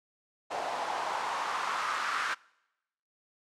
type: noise with band-pass filter sweep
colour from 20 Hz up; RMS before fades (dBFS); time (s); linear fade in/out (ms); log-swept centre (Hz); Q
white; -33; 0.5-2.35; 20; 720 to 1400; 3.2
effects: noise-tail reverb RT60 0.9 s tail -25 dB re dry + low-pass 8000 Hz 12 dB/octave